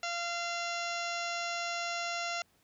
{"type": "harmonic tone", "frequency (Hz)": 689, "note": "F5", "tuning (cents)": -24, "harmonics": [1, 2, 3, 4, 5, 6, 7, 8, 9, 10], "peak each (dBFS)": [-38, -39, -41, -41, -47, -45, -49, -45, -50, -47], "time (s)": [0.03, 2.42], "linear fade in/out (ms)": 2, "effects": ["pink hiss -69 dBFS RMS until 2.63 s", "high-pass 60 Hz 12 dB/octave"]}